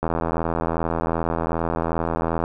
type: click train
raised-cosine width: 1 ms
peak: -9 dBFS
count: 200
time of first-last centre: 0.03-2.439 s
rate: 82.6 Hz
effects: none